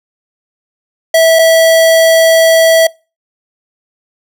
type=tone pair in turn; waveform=square; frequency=653 / 653 Hz; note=E5 / E5; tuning=-17 / -17 cents; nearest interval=unison; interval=0 cents; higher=neither; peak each=-5 dBFS; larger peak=neither; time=1.14-1.39 / 1.39-2.87 s; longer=second; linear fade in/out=5 ms; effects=noise-tail reverb RT60 0.3 s tail -24 dB re dry